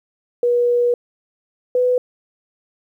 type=tone pair in turn; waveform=sine; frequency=483.1 / 498.4 Hz; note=B4 / B4; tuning=-38 / +16 cents; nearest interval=minor second; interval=54 cents; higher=second; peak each=-13 dBFS; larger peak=neither; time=0.43-0.94 / 1.75-1.98 s; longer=first; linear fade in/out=2 ms; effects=9-bit